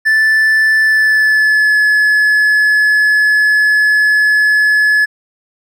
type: tone with pitch glide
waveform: triangle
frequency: 1756 to 1709 Hz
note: A6 to G#6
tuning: -4 to +49 cents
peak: -6 dBFS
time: 0.05-5.06 s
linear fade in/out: 20 ms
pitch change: -47 cents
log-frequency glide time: 0.82-1.78 s
effects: none